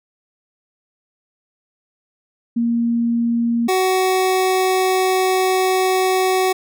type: tone pair in turn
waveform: sine / 25% pulse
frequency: 234.1 / 374.2 Hz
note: A#3 / F#4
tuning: +8 / +20 cents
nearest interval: minor sixth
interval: 812 cents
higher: second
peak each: -15 / -11 dBFS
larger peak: second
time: 2.56-3.68 / 3.68-6.53 s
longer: second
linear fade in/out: 10 ms
effects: none